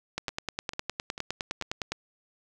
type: two click trains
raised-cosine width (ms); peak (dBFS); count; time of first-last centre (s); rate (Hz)
0.2; -13 / -21; 18 / 4; 0.18-1.92 / 0.29-1.623; 9.77 / 2.25
effects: none